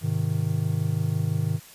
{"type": "chord", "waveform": "triangle", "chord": "Ab major", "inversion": "none", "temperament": "just", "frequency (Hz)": [103.83, 129.78, 155.74], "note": ["Ab2", "C3", "Eb3"], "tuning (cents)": [0, -14, 2], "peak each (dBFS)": [-25, -26, -24], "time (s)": [0.01, 1.6], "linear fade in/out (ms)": 50, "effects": ["white hiss -48 dBFS RMS until 1.74 s", "resampled to 32000 Hz"]}